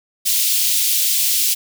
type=high-pass noise; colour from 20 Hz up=white; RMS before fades=-17 dBFS; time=0.25-1.55 s; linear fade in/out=20 ms; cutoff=2800 Hz; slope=24 dB/octave; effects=none